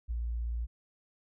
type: tone with ADSR envelope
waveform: sine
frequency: 58.1 Hz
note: A#1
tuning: 5 cents flat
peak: -29 dBFS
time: 0.08-0.67 s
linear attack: 30 ms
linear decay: 6 ms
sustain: -2 dB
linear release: 31 ms
effects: none